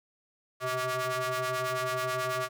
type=ring-modulated tone; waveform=sawtooth; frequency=257.6 Hz; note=C4; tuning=27 cents flat; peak=-22 dBFS; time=0.6-2.49 s; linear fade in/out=50 ms; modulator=897 Hz; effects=none